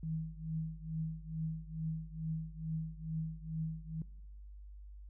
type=tone with tremolo; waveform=sine; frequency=159.3 Hz; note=D#3; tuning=41 cents sharp; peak=-33 dBFS; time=0.03-4.02 s; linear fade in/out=2 ms; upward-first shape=triangle; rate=2.3 Hz; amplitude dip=95%; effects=noise-tail reverb RT60 0.9 s tail -20 dB re dry + added 50 Hz sine -48 dBFS peak until 5.09 s